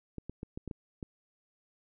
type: clicks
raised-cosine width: 3 ms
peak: -26 dBFS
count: 7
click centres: 0.183 / 0.296 / 0.431 / 0.575 / 0.677 / 0.712 / 1.028 s
effects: none